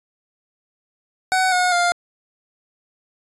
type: tone with pitch steps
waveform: 25% pulse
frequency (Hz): 749 / 724.7 / 701.3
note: F#5 / F#5 / F5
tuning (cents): +21 / -36 / +7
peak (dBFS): -12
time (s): 1.32-1.92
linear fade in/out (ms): 0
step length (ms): 200
effects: resampled to 24000 Hz